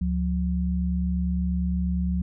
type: tone pair together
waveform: sine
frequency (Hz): 71.43 / 180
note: D2 / F#3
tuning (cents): -47 / -47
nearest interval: octave + major third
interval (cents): 1600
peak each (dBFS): -25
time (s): 0.01-2.22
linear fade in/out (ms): 5
effects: none